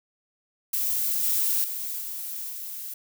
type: noise with level steps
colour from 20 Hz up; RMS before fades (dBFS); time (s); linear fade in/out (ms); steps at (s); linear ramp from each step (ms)
violet; -26 / -24 / -32 / -34 / -36; 0.73-2.94; 5; 1.23 / 1.64 / 2.01 / 2.5; 2
effects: none